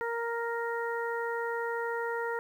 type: harmonic tone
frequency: 466.2 Hz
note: A#4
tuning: in tune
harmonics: 1 / 2 / 3 / 4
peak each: -33 / -36 / -38 / -39 dBFS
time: 0.01-2.39 s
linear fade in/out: 0 ms
effects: 10-bit

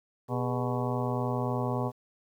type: harmonic tone with a mistuned harmonic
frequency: 123.47 Hz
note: B2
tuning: in tune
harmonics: 1 / 2 / 3 / 4 / 5 / 6 / 7 / 8 / 9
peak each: -31 / -34 / -36 / -37 / -38 / -39 / -39 / -40 / -41 dBFS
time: 0.28-1.92 s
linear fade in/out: 50 ms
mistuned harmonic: 3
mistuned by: +150 cents
effects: 10-bit

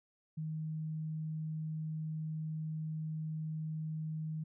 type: tone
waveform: sine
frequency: 156.8 Hz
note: D#3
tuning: 14 cents sharp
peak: -36 dBFS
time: 0.37-4.44 s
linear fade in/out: 10 ms
effects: none

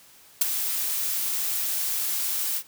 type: noise with ADSR envelope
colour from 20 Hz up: blue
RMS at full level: -17 dBFS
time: 0.41-2.63 s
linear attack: 7 ms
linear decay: 13 ms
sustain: -10 dB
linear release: 61 ms
effects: white hiss -53 dBFS RMS until 2.67 s

